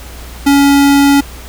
square tone, 281 Hz, C#4, 24 cents sharp, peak -6 dBFS, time 0.46-1.21 s, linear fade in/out 10 ms, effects added 60 Hz sine -29 dBFS peak until 1.48 s + pink hiss -33 dBFS RMS until 1.48 s

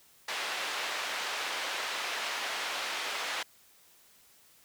white band-pass noise, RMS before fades -35 dBFS, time 0.28-3.43 s, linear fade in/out 5 ms, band 570 to 3200 Hz, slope 12 dB/octave, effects white hiss -61 dBFS RMS until 4.64 s

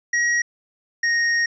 square tone pair in turn, 1900 / 1864.1 Hz, A#6 / A#6, +33 / -1 cents, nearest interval unison, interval 34 cents, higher first, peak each -18 dBFS, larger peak neither, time 0.13-0.42 / 1.03-1.46 s, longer second, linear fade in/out 5 ms, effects resampled to 16000 Hz

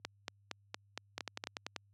two click trains, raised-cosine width 0.2 ms, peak -21 / -21 dBFS, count 7 / 7, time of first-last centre 1.18-1.763 / 0.05-1.439 s, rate 10.3 / 4.32 Hz, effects added 100 Hz sine -53 dBFS peak until 1.93 s + high-pass 200 Hz 12 dB/octave

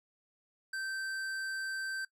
sine tone with hard clipping, 1556 Hz, G6, 13 cents flat, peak -37 dBFS, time 0.73-2.05 s, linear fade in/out 5 ms, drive 12 dB, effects noise-tail reverb RT60 0.1 s tail -20 dB re dry

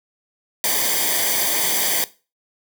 white noise with comb filter, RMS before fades -20 dBFS, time 0.64-2.04 s, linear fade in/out 0 ms, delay 0.74 ms, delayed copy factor -0.8, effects noise-tail reverb RT60 0.3 s tail -17 dB re dry

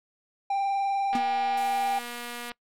triangle tone with vibrato, 790 Hz, G5, 13 cents sharp, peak -22 dBFS, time 0.5-1.99 s, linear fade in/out 5 ms, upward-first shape sine, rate 20 Hz, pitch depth 24 cents each way
click train, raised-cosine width 0.3 ms, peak -22 dBFS, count 334, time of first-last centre 1.13-2.518 s, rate 240 Hz
square tone with exponential decay, 243.2 Hz, B3, 26 cents flat, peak -25 dBFS, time 1.15-1.27 s, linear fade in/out 2 ms, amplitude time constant 24 ms
violet noise, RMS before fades -38 dBFS, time 1.57-2.5 s, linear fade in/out 5 ms
effects noise-tail reverb RT60 0.1 s tail -24 dB re dry + low-pass 10000 Hz 12 dB/octave

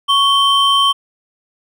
triangle tone pair together, 1108.7 / 3116 Hz, C#6 / G7, 0 / -11 cents, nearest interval octave + tritone, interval 1789 cents, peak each -11 dBFS, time 0.08-0.93 s, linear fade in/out 20 ms, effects none

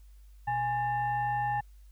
sine tone with frequency modulation, 829 Hz, G#5, 3 cents flat, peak -27 dBFS, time 0.47-1.61 s, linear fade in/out 10 ms, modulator 952 Hz, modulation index 0.61, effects added 50 Hz sine -50 dBFS peak until 1.91 s + white hiss -70 dBFS RMS until 1.91 s

